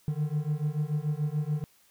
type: beating tone pair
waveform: triangle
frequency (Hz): 146.83 / 153.73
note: D3 / D#3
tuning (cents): 0 / -21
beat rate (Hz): 6.9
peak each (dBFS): -28 / -28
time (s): 0.08-1.64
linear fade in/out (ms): 0
effects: white hiss -63 dBFS RMS until 1.9 s